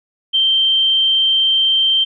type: tone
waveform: sine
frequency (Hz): 3136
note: G7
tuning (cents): 0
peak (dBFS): -11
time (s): 0.33-2.05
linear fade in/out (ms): 20
effects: none